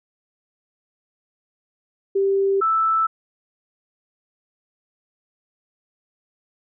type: tone pair in turn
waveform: sine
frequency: 392 / 1318.5 Hz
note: G4 / E6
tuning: 0 / 0 cents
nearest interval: octave + major sixth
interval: 2100 cents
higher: second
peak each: -16 dBFS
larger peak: neither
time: 2.15-2.61 / 2.61-3.07 s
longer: neither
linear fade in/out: 10 ms
effects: none